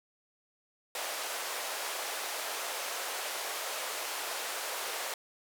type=band-pass noise; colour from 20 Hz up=pink; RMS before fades=-37 dBFS; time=0.95-5.14 s; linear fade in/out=2 ms; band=500 to 15000 Hz; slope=24 dB/octave; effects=none